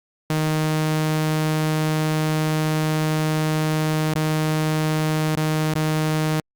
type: tone with dropouts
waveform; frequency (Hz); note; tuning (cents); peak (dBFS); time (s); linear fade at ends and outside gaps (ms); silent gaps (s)
sawtooth; 155.56; D#3; 0; -15; 0.3-6.4; 2; 4.137-4.154 / 5.353-5.37 / 5.739-5.754
effects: Opus 48 kbps